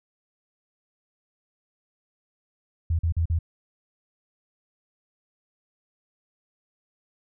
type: tone bursts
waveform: sine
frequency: 82.8 Hz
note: E2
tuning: 8 cents sharp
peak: -20 dBFS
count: 4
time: 2.9-3.389 s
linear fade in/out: 5 ms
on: 90 ms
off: 43 ms
effects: none